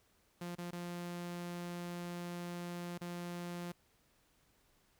sawtooth tone with dropouts, 174.61 Hz, F3, in tune, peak -37 dBFS, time 0.41-3.72 s, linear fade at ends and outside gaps 5 ms, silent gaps 0.552-0.583 / 0.708-0.728 / 2.979-3.012 s, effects pink hiss -72 dBFS RMS until 4.99 s

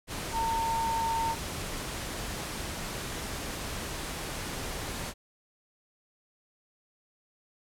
sine tone in noise, 909 Hz, A#5, 44 cents flat, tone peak -27 dBFS, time 0.32-1.36 s, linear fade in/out 50 ms, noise pink, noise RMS -36 dBFS, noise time 0.07-5.14 s, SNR +6 dB, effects low-pass 12000 Hz 12 dB/octave

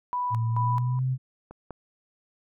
sine tone with tremolo, 987.8 Hz, B5, in tune, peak -25 dBFS, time 0.13-0.99 s, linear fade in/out 0 ms, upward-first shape square, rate 2.3 Hz, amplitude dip 80%
sine tone with pitch glide, 114.2 to 129.67 Hz, A#2 to C3, -35 to -15 cents, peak -23 dBFS, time 0.3-1.18 s, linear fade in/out 50 ms, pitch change +220 cents, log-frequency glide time 0.5-1.03 s
clicks, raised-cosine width 1 ms, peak -29 / -23 dBFS, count 2, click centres 1.51 / 1.707 s
effects none

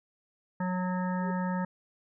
harmonic tone, 182.8 Hz, F#3, 21 cents flat, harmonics 1 / 3 / 5 / 7 / 9 / 10, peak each -29 / -39 / -36 / -43 / -44 / -46 dBFS, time 0.6-1.65 s, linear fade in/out 5 ms
sine tone with exponential growth, 398 Hz, G4, 26 cents sharp, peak -37 dBFS, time 1.08-1.31 s, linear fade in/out 5 ms, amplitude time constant 48 ms
effects none

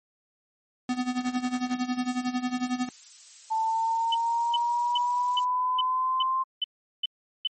square tone with tremolo, 250 Hz, B3, 21 cents sharp, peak -24 dBFS, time 0.89-2.89 s, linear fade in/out 2 ms, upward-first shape sine, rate 11 Hz, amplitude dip 80%
violet noise, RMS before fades -40 dBFS, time 1.73-5.45 s, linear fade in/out 10 ms
sine linear sweep, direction up, 883 to 1053 Hz, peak -23 dBFS, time 3.5-6.44 s, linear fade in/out 20 ms
sine tone bursts, 3015 Hz, F#7, 32 cents sharp, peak -23 dBFS, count 9, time 4.12-7.474 s, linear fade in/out 5 ms, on 26 ms, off 390 ms
effects MP3 32 kbps

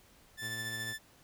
sawtooth tone with tremolo, 1760 Hz, A6, in tune, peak -32 dBFS, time 0.37-0.99 s, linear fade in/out 50 ms, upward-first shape sine, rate 14 Hz, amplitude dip 35%
sawtooth tone, 113.5 Hz, A#2, 46 cents flat, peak -40 dBFS, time 0.41-0.94 s, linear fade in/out 20 ms
effects pink hiss -62 dBFS RMS until 1.23 s

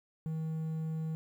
triangle tone, 159.2 Hz, D#3, 40 cents sharp, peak -31 dBFS, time 0.26-1.15 s, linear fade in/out 0 ms, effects 11-bit

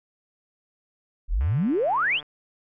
sine exponential sweep, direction up, 33.66 to 3502 Hz, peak -20 dBFS, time 1.28-2.21 s, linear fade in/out 50 ms
click train, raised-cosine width 0.5 ms, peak -30 dBFS, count 122, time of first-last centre 1.41-2.228 s, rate 148 Hz
effects none

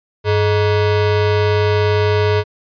square ring-modulated tone, 261.6 Hz, C4, in tune, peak -10 dBFS, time 0.24-2.44 s, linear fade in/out 50 ms, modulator 163 Hz, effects resampled to 11025 Hz

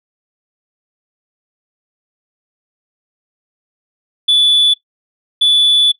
sine tone pair in turn, 3461 / 3461 Hz, A7 / A7, -29 / -29 cents, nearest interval unison, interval 0 cents, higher neither, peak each -5 dBFS, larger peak neither, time 4.28-4.74 / 5.41-5.92 s, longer second, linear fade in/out 10 ms, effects noise-tail reverb RT60 0.1 s tail -17 dB re dry + tanh soft clip ceiling -6 dBFS

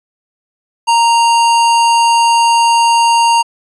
square tone, 930 Hz, A#5, 4 cents flat, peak -8 dBFS, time 0.87-3.43 s, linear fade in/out 20 ms, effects resampled to 24000 Hz

